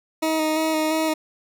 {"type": "tone with vibrato", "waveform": "20% pulse", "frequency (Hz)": 314.6, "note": "D#4", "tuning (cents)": 19, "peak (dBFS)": -15, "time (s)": [0.22, 1.14], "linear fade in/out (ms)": 10, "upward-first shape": "square", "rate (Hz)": 2.9, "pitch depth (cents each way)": 16, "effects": []}